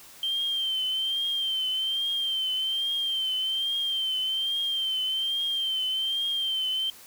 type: tone with vibrato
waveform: sine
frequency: 3136 Hz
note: G7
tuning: in tune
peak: -24 dBFS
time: 0.23-6.9 s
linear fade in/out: 2 ms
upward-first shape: triangle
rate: 1.2 Hz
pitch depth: 59 cents each way
effects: tanh soft clip ceiling -21 dBFS + white hiss -49 dBFS RMS until 7.06 s